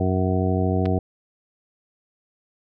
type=harmonic tone; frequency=93 Hz; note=F#2; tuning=9 cents sharp; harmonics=1 / 2 / 3 / 4 / 5 / 7 / 8; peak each=-22 / -25 / -27 / -28 / -29 / -30 / -31 dBFS; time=0-0.99 s; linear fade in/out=5 ms
type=clicks; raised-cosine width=0.3 ms; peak=-19 dBFS; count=2; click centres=0.856 / 0.86 s
effects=none